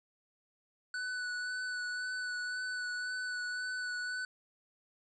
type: tone with vibrato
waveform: square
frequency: 1488 Hz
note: F#6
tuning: 9 cents sharp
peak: -36 dBFS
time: 0.94-4.25 s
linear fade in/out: 2 ms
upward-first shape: sine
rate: 1.9 Hz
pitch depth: 16 cents each way
effects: resampled to 16000 Hz + 12-bit